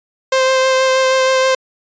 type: tone with vibrato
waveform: sawtooth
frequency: 523.3 Hz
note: C5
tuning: in tune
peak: -7 dBFS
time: 0.32-1.55 s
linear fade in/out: 5 ms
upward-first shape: sine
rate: 6.3 Hz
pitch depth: 12 cents each way
effects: resampled to 16000 Hz